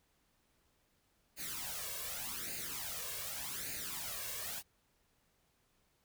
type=noise with flanger; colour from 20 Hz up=white; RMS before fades=-42 dBFS; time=1.36-4.63 s; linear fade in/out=50 ms; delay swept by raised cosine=0.44 to 1.84 ms; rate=0.85 Hz; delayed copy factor=+0.75; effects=pink hiss -75 dBFS RMS until 6.04 s